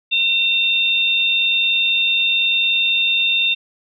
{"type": "tone pair together", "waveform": "sine", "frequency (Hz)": [2716, 3625], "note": ["F7", "A#7"], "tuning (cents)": [-49, -49], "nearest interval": "perfect fourth", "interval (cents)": 500, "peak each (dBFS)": -17, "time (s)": [0.11, 3.55], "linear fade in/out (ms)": 20, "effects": []}